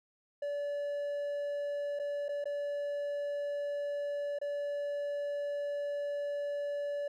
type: tone with dropouts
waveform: triangle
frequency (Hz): 576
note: D5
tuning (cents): -34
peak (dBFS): -31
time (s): 0.42-7.08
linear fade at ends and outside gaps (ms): 5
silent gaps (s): 1.991-1.996 / 2.284-2.29 / 2.442-2.455 / 4.388-4.414
effects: none